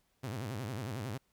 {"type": "tone with vibrato", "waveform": "sawtooth", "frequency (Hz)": 115.7, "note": "A#2", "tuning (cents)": -13, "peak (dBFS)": -33, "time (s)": [0.23, 1.18], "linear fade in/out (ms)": 10, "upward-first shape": "sine", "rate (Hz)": 11, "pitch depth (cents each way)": 280, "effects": ["pink hiss -75 dBFS RMS until 1.32 s"]}